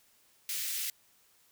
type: high-pass noise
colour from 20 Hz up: white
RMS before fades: -35 dBFS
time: 0.49-0.9 s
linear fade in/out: 2 ms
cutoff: 1900 Hz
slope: 24 dB/octave
effects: white hiss -66 dBFS RMS until 1.51 s